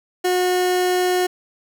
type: tone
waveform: 30% pulse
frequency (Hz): 363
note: F#4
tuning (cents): -33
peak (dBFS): -14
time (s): 0.24-1.27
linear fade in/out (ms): 10
effects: 8-bit